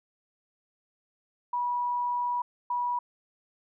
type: tone bursts at uneven times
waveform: sine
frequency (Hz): 973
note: B5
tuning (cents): -26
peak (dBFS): -26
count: 2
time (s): 1.53-2.42 / 2.7-2.99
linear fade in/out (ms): 5
effects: none